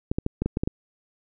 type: clicks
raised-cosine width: 3 ms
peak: -11 dBFS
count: 8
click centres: 0.115 / 0.185 / 0.264 / 0.42 / 0.46 / 0.571 / 0.635 / 0.675 s
effects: none